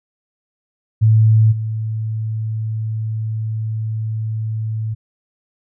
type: tone with level steps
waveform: sine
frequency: 110 Hz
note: A2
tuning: in tune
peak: -8 / -19 dBFS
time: 1.01-4.95 s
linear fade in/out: 20 ms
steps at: 1.51 s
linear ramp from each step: 20 ms
effects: none